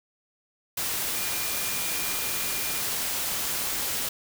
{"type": "tone in noise", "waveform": "sine", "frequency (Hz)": 2410, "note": "D7", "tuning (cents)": 44, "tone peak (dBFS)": -39, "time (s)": [1.16, 2.81], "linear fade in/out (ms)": 5, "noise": "white", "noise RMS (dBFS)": -29, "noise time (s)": [0.77, 4.09], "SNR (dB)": -13, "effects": []}